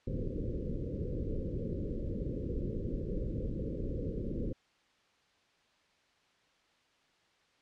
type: low-pass noise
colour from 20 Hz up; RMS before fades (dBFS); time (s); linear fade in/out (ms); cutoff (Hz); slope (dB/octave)
pink; -36; 0.07-4.53; 5; 540; 96
effects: white hiss -69 dBFS RMS until 7.61 s + low-pass 4000 Hz 12 dB/octave